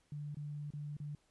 sine tone with dropouts, 147.1 Hz, D3, 3 cents sharp, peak -40 dBFS, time 0.12-1.15 s, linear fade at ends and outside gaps 2 ms, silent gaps 0.346-0.369 / 0.705-0.736 / 0.968-1.001 s, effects pink hiss -74 dBFS RMS until 1.3 s + resampled to 24000 Hz

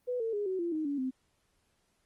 sine tone with pitch steps, 495.6 / 451.8 / 412 / 375.6 / 342.4 / 312.2 / 284.6 / 259.5 Hz, B4 / A4 / G#4 / F#4 / F4 / D#4 / C#4 / C4, +6 / +46 / -14 / +26 / -34 / +6 / +46 / -14 cents, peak -30 dBFS, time 0.07-1.11 s, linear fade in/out 20 ms, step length 130 ms, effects pink hiss -74 dBFS RMS until 2.05 s + Opus 24 kbps

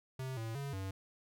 square tone with pitch steps, 131 / 112.6 / 139.9 / 96 Hz, C3 / A2 / C#3 / G2, +2 / +40 / +16 / -36 cents, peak -39 dBFS, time 0.19-0.91 s, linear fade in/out 5 ms, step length 180 ms, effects none

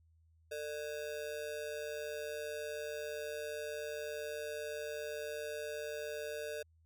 square ring-modulated tone, 523.3 Hz, C5, in tune, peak -37 dBFS, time 0.51-6.63 s, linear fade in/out 10 ms, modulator 73.8 Hz, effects added 81 Hz sine -65 dBFS peak until 6.85 s

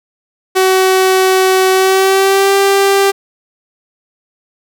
sawtooth tone with pitch glide, 376.7 to 394.1 Hz, F#4 to G4, +31 to +9 cents, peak -4 dBFS, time 0.55-3.12 s, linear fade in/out 20 ms, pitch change +78 cents, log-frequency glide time 1.71-2.54 s, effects none

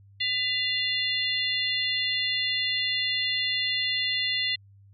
harmonic tone with a mistuned harmonic, 698.5 Hz, F5, in tune, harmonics 3 / 4 / 5 / 6, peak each -30 / -30 / -30 / -30 dBFS, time 0.2-4.56 s, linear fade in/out 10 ms, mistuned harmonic 3, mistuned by -76 cents, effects added 99 Hz sine -51 dBFS peak until 4.93 s + AAC 64 kbps

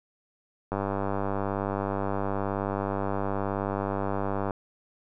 click train, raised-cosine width 1 ms, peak -15 dBFS, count 376, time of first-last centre 0.72-4.508 s, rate 99 Hz, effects none

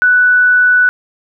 sine tone, 1485 Hz, F#6, 6 cents sharp, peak -6 dBFS, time 0.02-0.89 s, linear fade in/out 0 ms, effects none

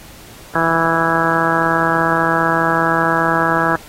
harmonic tone, 164.81 Hz, E3, in tune, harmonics 1 / 2 / 3 / 4 / 5 / 6 / 7 / 8 / 9 / 10, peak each -24 / -22 / -24 / -22 / -23 / -21 / -25 / -20 / -25 / -20 dBFS, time 0.55-3.76 s, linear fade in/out 2 ms, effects pink hiss -40 dBFS RMS until 3.88 s + AAC 48 kbps

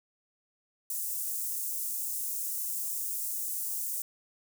white high-pass noise, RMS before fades -34 dBFS, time 0.9-4.02 s, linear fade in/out 2 ms, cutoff 7300 Hz, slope 24 dB/octave, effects none

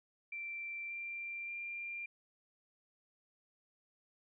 sine tone with pitch steps, 2349 / 2367 / 2385 Hz, D7 / D7 / D7, 0 / +13 / +26 cents, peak -40 dBFS, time 0.32-2.06 s, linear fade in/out 5 ms, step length 580 ms, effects none

